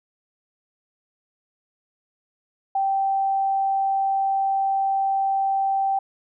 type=tone; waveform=sine; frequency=780 Hz; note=G5; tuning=9 cents flat; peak=-19 dBFS; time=2.75-5.99 s; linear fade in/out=5 ms; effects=none